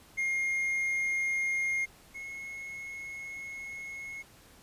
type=tone pair in turn; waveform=triangle; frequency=2131 / 2173 Hz; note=C7 / C#7; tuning=+31 / -35 cents; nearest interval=unison; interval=34 cents; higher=second; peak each=-26 / -37 dBFS; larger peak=first; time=0.17-1.86 / 2.14-4.23 s; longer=second; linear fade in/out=20 ms; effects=pink hiss -57 dBFS RMS until 4.62 s + resampled to 32000 Hz